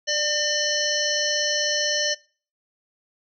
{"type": "harmonic tone with a mistuned harmonic", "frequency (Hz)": 603, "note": "D5", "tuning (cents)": 46, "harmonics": [1, 3, 5, 7, 9, 10], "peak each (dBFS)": [-28, -28, -28, -28, -28, -28], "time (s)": [0.07, 2.15], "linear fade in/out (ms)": 20, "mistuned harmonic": 1, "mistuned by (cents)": -32, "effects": ["noise-tail reverb RT60 0.4 s tail -21 dB re dry"]}